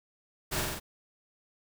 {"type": "noise with echo", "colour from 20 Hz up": "pink", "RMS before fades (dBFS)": -32, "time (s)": [0.51, 0.62], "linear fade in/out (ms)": 20, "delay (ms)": 45, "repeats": 4, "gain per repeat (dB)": -2, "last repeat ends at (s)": 0.8, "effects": []}